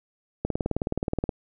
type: click train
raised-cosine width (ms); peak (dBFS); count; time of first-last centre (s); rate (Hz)
2; -12; 17; 0.45-1.292; 19
effects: none